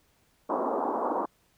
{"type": "band-pass noise", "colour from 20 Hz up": "white", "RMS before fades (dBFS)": -29, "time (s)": [0.49, 1.26], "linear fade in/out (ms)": 10, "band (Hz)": [230, 1100], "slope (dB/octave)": 48, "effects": ["pink hiss -67 dBFS RMS until 1.57 s"]}